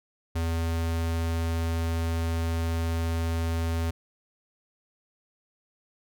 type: tone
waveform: square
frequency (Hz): 82.7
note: E2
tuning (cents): +6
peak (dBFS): -26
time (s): 0.35-3.91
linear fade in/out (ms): 10
effects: none